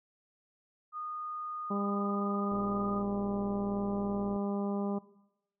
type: tone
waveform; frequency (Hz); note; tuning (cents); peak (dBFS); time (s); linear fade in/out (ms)
sine; 1230; D#6; -20; -36; 0.92-3.04; 50
type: harmonic tone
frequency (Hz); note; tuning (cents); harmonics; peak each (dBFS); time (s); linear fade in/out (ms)
201; G3; +44; 1 / 2 / 3 / 4 / 5 / 6; -32 / -38 / -42 / -44 / -46 / -48; 1.7-4.99; 10
type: click train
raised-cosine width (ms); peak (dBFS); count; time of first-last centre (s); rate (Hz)
2; -32; 113; 2.52-4.362; 60.8
effects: noise-tail reverb RT60 0.9 s tail -19 dB re dry